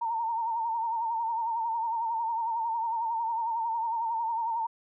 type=tone with vibrato; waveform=sine; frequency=915 Hz; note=A#5; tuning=32 cents flat; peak=-27 dBFS; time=0.01-4.67 s; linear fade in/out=10 ms; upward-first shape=sine; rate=11 Hz; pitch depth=59 cents each way; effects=none